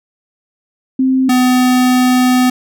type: tone pair in turn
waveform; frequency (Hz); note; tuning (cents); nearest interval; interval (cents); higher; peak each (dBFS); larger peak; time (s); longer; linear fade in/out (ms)
sine / square; 261.6 / 252.1; C4 / B3; 0 / +36; minor second; 64; first; -9; neither; 0.99-1.29 / 1.29-2.5; second; 5
effects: none